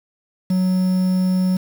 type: tone with quantisation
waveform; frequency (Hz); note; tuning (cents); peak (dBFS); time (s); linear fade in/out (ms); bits
triangle; 185; F#3; 0; -13; 0.5-1.57; 5; 6
effects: none